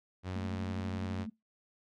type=tone; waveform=sawtooth; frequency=92.5 Hz; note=F#2; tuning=in tune; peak=-32 dBFS; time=0.23-1.27 s; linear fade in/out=50 ms
type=tone with tremolo; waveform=sine; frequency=220 Hz; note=A3; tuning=in tune; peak=-36 dBFS; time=0.35-1.3 s; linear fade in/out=10 ms; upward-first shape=sine; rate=12 Hz; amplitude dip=60%
effects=noise-tail reverb RT60 0.2 s tail -24 dB re dry + low-pass 5000 Hz 12 dB/octave